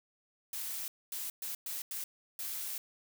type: noise bursts at uneven times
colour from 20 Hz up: blue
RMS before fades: -39 dBFS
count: 6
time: 0.53-0.88 / 1.12-1.3 / 1.42-1.55 / 1.66-1.82 / 1.91-2.04 / 2.39-2.78 s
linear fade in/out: 2 ms
effects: none